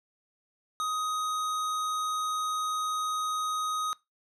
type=tone; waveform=square; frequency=1253 Hz; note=D#6; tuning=12 cents sharp; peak=-29 dBFS; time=0.8-3.93 s; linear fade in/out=0 ms; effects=noise-tail reverb RT60 0.2 s tail -21 dB re dry + low-pass 10000 Hz 12 dB/octave